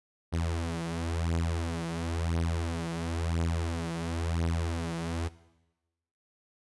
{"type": "beating tone pair", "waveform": "sawtooth", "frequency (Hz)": [82.9, 83.87], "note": ["E2", "E2"], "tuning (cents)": [10, 30], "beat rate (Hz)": 0.97, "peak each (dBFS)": [-28, -29], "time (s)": [0.32, 5.29], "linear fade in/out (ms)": 20, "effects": ["noise-tail reverb RT60 1.0 s tail -18 dB re dry", "resampled to 24000 Hz"]}